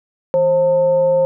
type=tone with frequency modulation; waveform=sine; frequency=532 Hz; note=C5; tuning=29 cents sharp; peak=-11 dBFS; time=0.34-1.25 s; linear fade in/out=0 ms; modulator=370 Hz; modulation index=0.3; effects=none